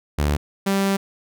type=tone pair in turn; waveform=sawtooth; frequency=73.42 / 196.01 Hz; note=D2 / G3; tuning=0 / 0 cents; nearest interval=octave + perfect fourth; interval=1700 cents; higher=second; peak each=-14 dBFS; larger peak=neither; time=0.18-0.37 / 0.66-0.97 s; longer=second; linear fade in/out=10 ms; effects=none